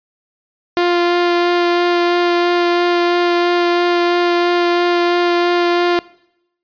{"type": "tone with vibrato", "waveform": "sawtooth", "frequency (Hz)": 349.2, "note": "F4", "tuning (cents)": 0, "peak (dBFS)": -8, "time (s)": [0.77, 5.99], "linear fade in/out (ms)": 0, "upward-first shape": "sine", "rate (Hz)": 3, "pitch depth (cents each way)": 9, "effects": ["noise-tail reverb RT60 0.8 s tail -22 dB re dry", "resampled to 11025 Hz"]}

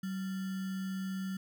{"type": "tone with sample-and-hold", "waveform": "sine", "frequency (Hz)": 190, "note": "F#3", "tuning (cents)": 46, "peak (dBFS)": -34, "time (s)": [0.03, 1.37], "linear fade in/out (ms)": 5, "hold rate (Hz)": 1575, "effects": []}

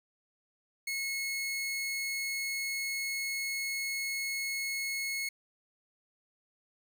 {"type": "tone", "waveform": "sawtooth", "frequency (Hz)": 2180, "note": "C#7", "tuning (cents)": -29, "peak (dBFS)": -29, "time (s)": [0.87, 5.29], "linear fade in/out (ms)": 5, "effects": []}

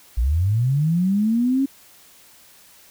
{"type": "linear sweep", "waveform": "sine", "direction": "up", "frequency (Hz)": [52.8, 277.2], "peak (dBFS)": -16, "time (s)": [0.17, 1.66], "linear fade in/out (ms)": 10, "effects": ["white hiss -50 dBFS RMS until 2.9 s"]}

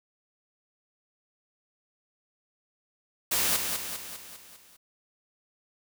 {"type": "noise with echo", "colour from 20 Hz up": "white", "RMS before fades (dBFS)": -26, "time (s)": [3.31, 3.57], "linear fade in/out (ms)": 10, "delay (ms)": 200, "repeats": 6, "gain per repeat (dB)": -5, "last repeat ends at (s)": 4.77, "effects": []}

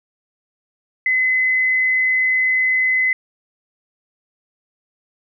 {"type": "tone", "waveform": "sine", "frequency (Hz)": 2032, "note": "B6", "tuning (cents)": 49, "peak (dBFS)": -14, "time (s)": [1.06, 3.13], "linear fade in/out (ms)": 2, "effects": []}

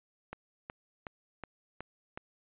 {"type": "click train", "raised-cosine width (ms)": 0.5, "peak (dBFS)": -25, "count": 6, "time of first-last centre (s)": [0.33, 2.175], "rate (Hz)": 2.71, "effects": ["resampled to 8000 Hz"]}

